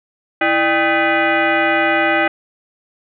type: tone with frequency modulation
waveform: sine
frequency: 600 Hz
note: D5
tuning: 37 cents sharp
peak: -12 dBFS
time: 0.41-2.28 s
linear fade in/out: 5 ms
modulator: 465 Hz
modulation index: 3.9
effects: none